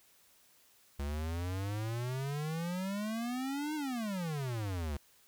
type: exponential two-way sweep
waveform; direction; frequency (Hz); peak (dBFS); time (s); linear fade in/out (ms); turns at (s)
square; up then down; 69.3 to 311.5 to 69.3; -35; 0.99-4.97; 5; 3.75
effects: white hiss -65 dBFS RMS until 5.27 s